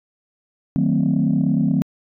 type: chord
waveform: sine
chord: D# diminished seventh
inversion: none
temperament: equal with one note detuned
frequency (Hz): 155.56 / 185 / 224.8 / 261.6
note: D#3 / F#3 / A3 / C4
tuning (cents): 0 / 0 / +37 / 0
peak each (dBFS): -20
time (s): 0.76-1.82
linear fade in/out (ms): 0
effects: tanh soft clip ceiling -9 dBFS